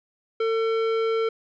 sine tone with hard clipping, 450 Hz, A4, 39 cents sharp, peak -23 dBFS, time 0.4-1.29 s, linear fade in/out 5 ms, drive 13 dB, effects resampled to 16000 Hz

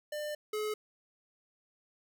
square tone pair in turn, 598 / 426 Hz, D5 / G#4, +31 / +44 cents, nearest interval tritone, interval 587 cents, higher first, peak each -36 / -33 dBFS, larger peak second, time 0.12-0.35 / 0.53-0.74 s, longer first, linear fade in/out 5 ms, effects none

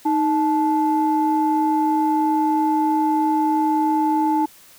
sine tone pair together, 311.1 / 869.8 Hz, D#4 / A5, 0 / -20 cents, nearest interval octave + tritone, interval 1780 cents, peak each -18 dBFS, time 0.05-4.46 s, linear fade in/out 10 ms, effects tanh soft clip ceiling -9 dBFS + white hiss -48 dBFS RMS until 4.78 s

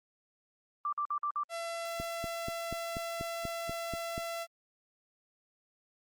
sine tone bursts, 1174.7 Hz, D6, in tune, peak -30 dBFS, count 5, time 0.85-1.434 s, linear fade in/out 2 ms, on 76 ms, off 51 ms
sawtooth tone, 673 Hz, E5, 36 cents sharp, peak -32 dBFS, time 1.49-4.47 s, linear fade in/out 50 ms
click train, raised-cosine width 3 ms, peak -26 dBFS, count 10, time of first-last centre 2-4.179 s, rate 4.13 Hz
effects Opus 32 kbps

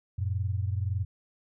sine tone pair together, 92 / 113.61 Hz, F#2 / A#2, -9 / -44 cents, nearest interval major third, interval 365 cents, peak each -28 / -32 dBFS, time 0.18-1.05 s, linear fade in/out 10 ms, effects none

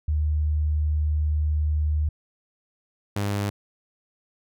sine / sawtooth tone pair in turn, 75.9 / 101.31 Hz, D#2 / G#2, -42 / -42 cents, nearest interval perfect fourth, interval 500 cents, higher second, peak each -20 dBFS, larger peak neither, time 0.08-2.09 / 3.16-3.5 s, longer first, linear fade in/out 5 ms, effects none

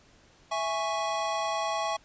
square chord, C# minor, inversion first, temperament equal, 659.3 / 830.6 / 1108.7 Hz, E5 / G#5 / C#6, 0 / 0 / 0 cents, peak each -33 dBFS, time 0.51-1.97 s, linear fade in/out 10 ms, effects pink hiss -59 dBFS RMS until 2.04 s + resampled to 16000 Hz

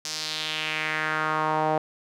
sawtooth tone with band-pass filter sweep, 155.56 Hz, D#3, in tune, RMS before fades -27 dBFS, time 0.05-1.78 s, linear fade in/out 2 ms, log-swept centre 5700 to 700 Hz, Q 2.6, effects none

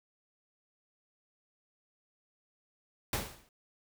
pink noise with exponential decay, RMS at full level -30 dBFS, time 3.13-3.49 s, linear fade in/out 2 ms, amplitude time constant 78 ms, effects none

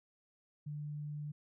sine tone, 148.3 Hz, D3, 17 cents sharp, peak -39 dBFS, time 0.66-1.32 s, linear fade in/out 10 ms, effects none

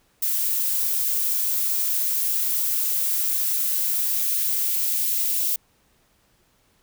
violet noise with high-pass filter sweep, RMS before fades -23 dBFS, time 0.22-5.56 s, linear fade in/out 5 ms, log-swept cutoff 300 to 2500 Hz, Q 1.1, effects pink hiss -63 dBFS RMS until 6.82 s

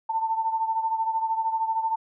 sine beating tone pair, 892 / 905 Hz, A5 / A5, +23 / +48 cents, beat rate 13 Hz, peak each -24 / -30 dBFS, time 0.09-1.96 s, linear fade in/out 10 ms, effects none

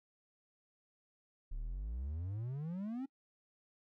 triangle exponential sweep, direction up, 32.7 to 277.6 Hz, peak -36 dBFS, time 1.51-3.06 s, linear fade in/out 10 ms, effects noise-tail reverb RT60 0.1 s tail -23 dB re dry

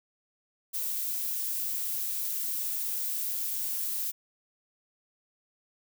violet noise, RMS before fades -32 dBFS, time 0.73-4.12 s, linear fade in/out 20 ms, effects none

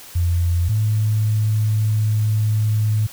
sine tone pair in turn, 86.4 / 107.61 Hz, F2 / A2, -18 / -38 cents, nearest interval major third, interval 380 cents, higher second, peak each -15 dBFS, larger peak neither, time 0.15-0.69 / 0.69-3.07 s, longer second, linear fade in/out 10 ms, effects white hiss -40 dBFS RMS until 3.12 s

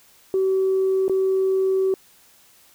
sine tone with dropouts, 381.2 Hz, G4, 48 cents flat, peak -16 dBFS, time 0.34-1.94 s, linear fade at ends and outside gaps 1 ms, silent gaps 1.081-1.096 s, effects tanh soft clip ceiling -13 dBFS + white hiss -54 dBFS RMS until 2.74 s

